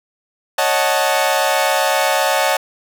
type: chord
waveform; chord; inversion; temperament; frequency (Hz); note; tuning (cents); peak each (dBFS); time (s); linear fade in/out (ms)
sawtooth; D# half-diminished seventh; third; equal; 554.4 / 622.3 / 740 / 880; C#5 / D#5 / F#5 / A5; 0 / 0 / 0 / 0; -16; 0.58-2.57; 5
effects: none